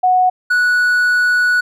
sine / triangle tone pair in turn, 736 / 1472 Hz, F#5 / F#6, -9 / -9 cents, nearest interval octave, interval 1200 cents, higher second, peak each -9 dBFS, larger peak neither, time 0.03-0.3 / 0.5-1.61 s, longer second, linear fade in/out 10 ms, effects none

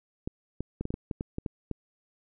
clicks, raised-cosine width 3 ms, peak -19 dBFS, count 11, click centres 0.275 / 0.606 / 0.81 / 0.854 / 0.905 / 0.941 / 1.112 / 1.209 / 1.384 / 1.462 / 1.713 s, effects none

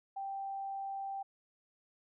sine tone, 784 Hz, G5, in tune, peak -37 dBFS, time 0.16-1.23 s, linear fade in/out 10 ms, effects none

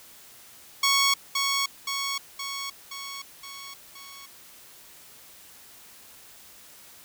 10% pulse tone with echo, 1108.7 Hz, C#6, in tune, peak -11 dBFS, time 0.83-1.14 s, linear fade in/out 5 ms, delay 520 ms, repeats 6, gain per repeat -4 dB, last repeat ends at 4.26 s, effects white hiss -50 dBFS RMS until 7.04 s

